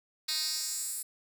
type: tone with high-pass filter sweep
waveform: 10% pulse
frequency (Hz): 311.4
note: D#4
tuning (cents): +2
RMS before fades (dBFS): -34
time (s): 0.28-1.03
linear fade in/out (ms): 10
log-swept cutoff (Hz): 3800 to 10000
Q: 2.3
effects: none